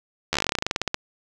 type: slowing click train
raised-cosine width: 0.2 ms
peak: -5 dBFS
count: 20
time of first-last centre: 0.33-0.944 s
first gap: 12 ms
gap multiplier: 1.1
effects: none